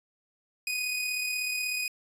sawtooth tone with amplitude modulation, 2489 Hz, D#7, in tune, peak -24 dBFS, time 0.67-1.88 s, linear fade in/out 2 ms, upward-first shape sine, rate 36.4 Hz, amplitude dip 35%, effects resampled to 32000 Hz

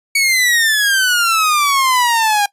sawtooth exponential sweep, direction down, 2252 to 805 Hz, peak -8 dBFS, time 0.15-2.46 s, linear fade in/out 5 ms, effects noise-tail reverb RT60 0.1 s tail -19 dB re dry + resampled to 32000 Hz

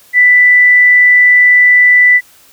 sine tone, 1982 Hz, B6, 6 cents sharp, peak -3 dBFS, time 0.13-2.21 s, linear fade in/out 50 ms, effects white hiss -44 dBFS RMS until 2.52 s

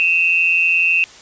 sine tone pair together, 2546 / 2718 Hz, D#7 / F7, +39 / -48 cents, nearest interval minor second, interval 113 cents, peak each -15 dBFS, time 0-1.04 s, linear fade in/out 0 ms, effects white hiss -41 dBFS RMS until 1.21 s + resampled to 16000 Hz

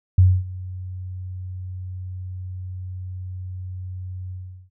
sine tone with ADSR envelope, 92.1 Hz, F#2, 7 cents flat, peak -8 dBFS, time 0.18-4.7 s, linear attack 5 ms, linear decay 250 ms, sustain -21 dB, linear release 390 ms, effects none

